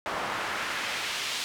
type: noise with band-pass filter sweep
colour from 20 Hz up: pink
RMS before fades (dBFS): -32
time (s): 0.06-1.44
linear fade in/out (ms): 0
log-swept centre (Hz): 960 to 3800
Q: 0.97
effects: none